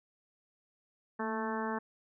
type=harmonic tone with a mistuned harmonic; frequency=220 Hz; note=A3; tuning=in tune; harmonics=1 / 2 / 3 / 4 / 5 / 6 / 7 / 8; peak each=-37 / -39 / -44 / -39 / -41 / -46 / -44 / -45 dBFS; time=1.19-1.79 s; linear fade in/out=10 ms; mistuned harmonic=1; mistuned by=+42 cents; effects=none